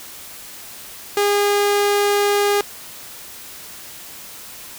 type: tone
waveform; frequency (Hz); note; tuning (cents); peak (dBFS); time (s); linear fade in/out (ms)
sawtooth; 407.9; G#4; -31; -11; 1.17-2.61; 2
effects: white hiss -37 dBFS RMS until 4.78 s